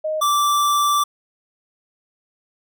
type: tone pair in turn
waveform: sine / square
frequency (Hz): 622 / 1168.1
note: D#5 / D6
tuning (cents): -1 / -10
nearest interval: major seventh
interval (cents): 1091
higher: second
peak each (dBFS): -20 / -16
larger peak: second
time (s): 0.04-0.21 / 0.21-1.04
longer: second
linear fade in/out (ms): 10
effects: none